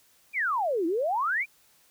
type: exponential two-way sweep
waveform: sine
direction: down then up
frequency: 2489 to 314.8 to 2489 Hz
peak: -24 dBFS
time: 0.33-1.46 s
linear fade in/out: 50 ms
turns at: 0.86 s
effects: white hiss -62 dBFS RMS until 1.9 s